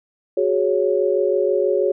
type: chord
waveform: sine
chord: F# suspended second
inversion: none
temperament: just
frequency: 370 / 416.2 / 555 Hz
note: F#4 / G#4 / C#5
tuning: 0 / +4 / +2 cents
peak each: -20 dBFS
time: 0.37-1.92 s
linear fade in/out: 5 ms
effects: none